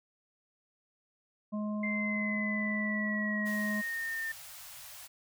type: harmonic tone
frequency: 210.6 Hz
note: G#3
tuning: 24 cents sharp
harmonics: 1 / 3 / 5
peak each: -32 / -42 / -46 dBFS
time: 1.52-3.82 s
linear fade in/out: 20 ms
type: exponential sweep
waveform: sine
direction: down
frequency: 2093 to 1800 Hz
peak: -33 dBFS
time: 1.83-4.32 s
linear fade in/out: 5 ms
type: band-stop noise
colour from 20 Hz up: white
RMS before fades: -48 dBFS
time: 3.45-5.08 s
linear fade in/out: 20 ms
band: 150 to 560 Hz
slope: 96 dB/octave
effects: none